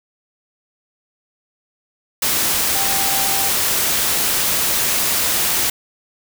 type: tone in noise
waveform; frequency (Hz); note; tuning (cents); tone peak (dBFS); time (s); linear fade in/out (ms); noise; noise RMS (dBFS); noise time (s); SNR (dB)
sine; 784; G5; 0; -26; 2.75-3.49; 5; white; -18; 2.22-5.7; -11
effects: none